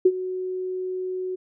sine tone with ADSR envelope, 370 Hz, F#4, in tune, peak -10 dBFS, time 0.05-1.36 s, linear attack 8 ms, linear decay 51 ms, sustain -16 dB, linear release 15 ms, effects none

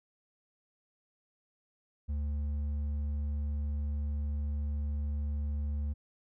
sine tone with hard clipping, 73.2 Hz, D2, 5 cents flat, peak -32 dBFS, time 2.08-5.94 s, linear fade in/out 20 ms, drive 4 dB, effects none

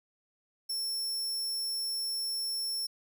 sawtooth tone, 5400 Hz, E8, 41 cents sharp, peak -29 dBFS, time 0.69-2.87 s, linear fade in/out 10 ms, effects none

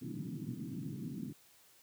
pink band-pass noise, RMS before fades -42 dBFS, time 0.01-1.33 s, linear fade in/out 10 ms, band 120 to 320 Hz, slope 48 dB/octave, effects white hiss -64 dBFS RMS until 1.82 s + high-pass 60 Hz 12 dB/octave

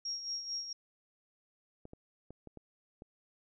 sine tone with tremolo, 5588 Hz, F8, in tune, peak -34 dBFS, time 0.05-0.73 s, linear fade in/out 5 ms, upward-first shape sine, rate 4.5 Hz, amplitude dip 60%
clicks, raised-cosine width 2 ms, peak -35 dBFS, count 6, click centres 1.854 / 1.934 / 2.306 / 2.473 / 2.573 / 3.021 s
effects none

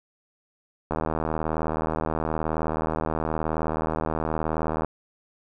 click train, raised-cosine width 1 ms, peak -12 dBFS, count 312, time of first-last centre 0.91-4.847 s, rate 79 Hz, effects none

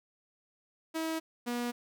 sawtooth tone pair in turn, 322 / 241.2 Hz, E4 / B3, -41 / -41 cents, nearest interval perfect fourth, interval 500 cents, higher first, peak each -28 dBFS, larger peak neither, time 0.94-1.2 / 1.46-1.72 s, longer neither, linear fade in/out 20 ms, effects none

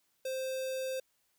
square tone with notch filter, 523.3 Hz, C5, in tune, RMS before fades -36 dBFS, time 0.25-1 s, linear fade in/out 5 ms, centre 1300 Hz, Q 1.1, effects white hiss -75 dBFS RMS until 1.38 s

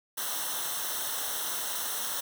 white noise with comb filter, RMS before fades -33 dBFS, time 0.17-2.21 s, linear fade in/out 10 ms, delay 0.42 ms, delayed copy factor -0.8, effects none

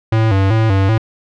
square tone with vibrato, 103.83 Hz, G#2, in tune, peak -11 dBFS, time 0.12-0.98 s, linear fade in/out 5 ms, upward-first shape square, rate 2.6 Hz, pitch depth 120 cents each way, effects low-pass 3000 Hz 12 dB/octave

